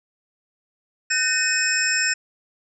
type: tone cluster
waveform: sine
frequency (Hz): 1519 / 1826 / 2532 / 5330 / 7420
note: F#6 / A#6 / D#7 / E8 / A#8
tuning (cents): +45 / -36 / +30 / +18 / -9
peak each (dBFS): -25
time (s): 1.1-2.14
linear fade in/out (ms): 10
effects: none